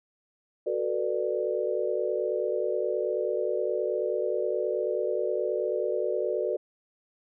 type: chord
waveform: sine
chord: B minor seventh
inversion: second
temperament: just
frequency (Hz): 370.4 / 444.5 / 493.9 / 592.7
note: F#4 / A4 / B4 / D5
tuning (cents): +2 / +18 / 0 / +16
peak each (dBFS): -31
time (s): 0.66-6.57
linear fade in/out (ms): 10
effects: none